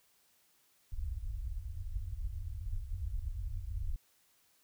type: low-pass noise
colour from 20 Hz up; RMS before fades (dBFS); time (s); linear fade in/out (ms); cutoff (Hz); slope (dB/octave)
pink; -38; 0.92-3.96; 5; 100; 96
effects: white hiss -70 dBFS RMS until 4.63 s